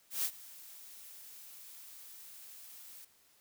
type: noise with ADSR envelope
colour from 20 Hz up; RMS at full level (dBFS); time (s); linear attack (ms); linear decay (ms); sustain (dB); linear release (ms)
blue; -32; 0.1-3.05; 140; 66; -20; 7
effects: white hiss -67 dBFS RMS until 3.4 s